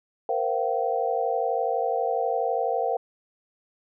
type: tone cluster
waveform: sine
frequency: 467.9 / 520 / 689 / 768 Hz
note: A#4 / C5 / F5 / G5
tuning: +6 / -11 / -24 / -36 cents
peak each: -28 / -29 / -28 / -28 dBFS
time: 0.29-2.97 s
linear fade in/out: 2 ms
effects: none